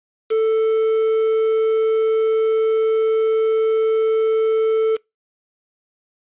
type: tone with quantisation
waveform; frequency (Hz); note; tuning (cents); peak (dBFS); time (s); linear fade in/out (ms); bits
triangle; 442; A4; +8; -12; 0.3-4.97; 20; 5
effects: noise-tail reverb RT60 0.2 s tail -24 dB re dry + resampled to 8000 Hz